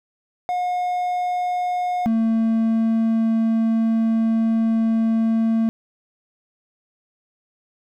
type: tone pair in turn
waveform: triangle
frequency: 720 / 225.1 Hz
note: F#5 / A3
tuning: -47 / +40 cents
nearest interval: octave + minor sixth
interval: 2013 cents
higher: first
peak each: -18 / -14 dBFS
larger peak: second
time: 0.49-2.06 / 2.06-5.69 s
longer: second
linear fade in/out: 0 ms
effects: none